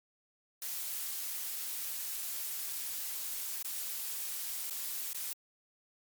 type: noise with dropouts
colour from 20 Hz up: blue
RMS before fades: -38 dBFS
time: 0.62-5.33 s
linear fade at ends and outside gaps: 2 ms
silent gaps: 3.627-3.646 / 4.699-4.707 / 5.132-5.145 s
effects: MP3 96 kbps